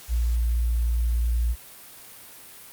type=tone; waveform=sine; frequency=58.4 Hz; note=A#1; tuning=4 cents sharp; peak=-20 dBFS; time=0.08-1.56 s; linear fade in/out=50 ms; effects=white hiss -45 dBFS RMS until 2.72 s + Opus 48 kbps